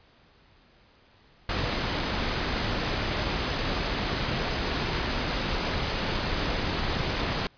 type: noise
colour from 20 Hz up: pink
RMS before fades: -28 dBFS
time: 1.49-7.47 s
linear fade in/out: 2 ms
effects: pink hiss -59 dBFS RMS until 7.57 s + resampled to 11025 Hz